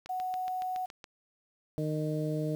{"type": "click train", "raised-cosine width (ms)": 0.2, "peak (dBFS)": -27, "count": 8, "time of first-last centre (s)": [0.06, 1.042], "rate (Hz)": 7.13}
{"type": "tone", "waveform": "sine", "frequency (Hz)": 740, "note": "F#5", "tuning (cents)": 0, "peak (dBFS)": -31, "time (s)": [0.09, 0.86], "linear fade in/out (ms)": 10}
{"type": "harmonic tone", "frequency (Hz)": 153.6, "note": "D#3", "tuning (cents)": -22, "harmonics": [1, 2, 3, 4], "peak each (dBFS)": [-32, -35, -37, -38], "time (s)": [1.78, 2.55], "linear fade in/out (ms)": 0}
{"effects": ["9-bit"]}